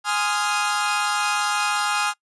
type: chord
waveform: sawtooth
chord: F minor seventh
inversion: first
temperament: equal with one note detuned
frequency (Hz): 830.6 / 1036.9 / 1244.5 / 1396.9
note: Ab5 / C6 / Eb6 / F6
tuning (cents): 0 / -16 / 0 / 0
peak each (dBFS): -21 / -27 / -22 / -22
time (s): 0.04-2.14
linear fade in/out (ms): 50
effects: noise-tail reverb RT60 0.1 s tail -23 dB re dry + resampled to 24000 Hz